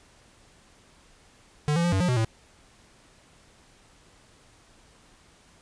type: tone with pitch steps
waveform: square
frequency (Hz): 149.1 / 170.1 / 173.9 / 95.7 / 178.6 / 125.2 / 112.2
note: D3 / F3 / F3 / G2 / F3 / B2 / A2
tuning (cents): +27 / -45 / -7 / -41 / +39 / +24 / +34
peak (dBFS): -22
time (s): 1.68-2.247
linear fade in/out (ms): 0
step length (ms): 81
effects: pink hiss -57 dBFS RMS until 5.61 s + resampled to 22050 Hz